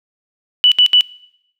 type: tone bursts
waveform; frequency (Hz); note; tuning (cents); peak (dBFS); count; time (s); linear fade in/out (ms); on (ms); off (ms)
sine; 2965; F#7; +3; -6; 3; 0.64-1.009; 0; 77; 69
effects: noise-tail reverb RT60 0.8 s tail -23 dB re dry